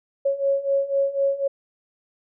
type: beating tone pair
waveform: sine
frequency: 550 / 554 Hz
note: C#5 / C#5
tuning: -14 / -1 cents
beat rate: 4 Hz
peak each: -24 / -21 dBFS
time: 0.25-1.48 s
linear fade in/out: 10 ms
effects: none